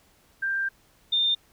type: tone pair in turn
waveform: sine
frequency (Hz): 1583 / 3614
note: G6 / A7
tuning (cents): +17 / +46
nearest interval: octave + major second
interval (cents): 1429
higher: second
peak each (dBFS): -24 / -20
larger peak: second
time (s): 0.42-0.69 / 1.12-1.35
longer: first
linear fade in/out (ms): 10
effects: pink hiss -61 dBFS RMS until 1.52 s